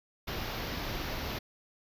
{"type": "band-stop noise", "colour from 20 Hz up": "pink", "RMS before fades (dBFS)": -36, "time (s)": [0.27, 1.39], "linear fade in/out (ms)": 10, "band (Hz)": [5700, 13000], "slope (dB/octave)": 48, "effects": ["resampled to 32000 Hz"]}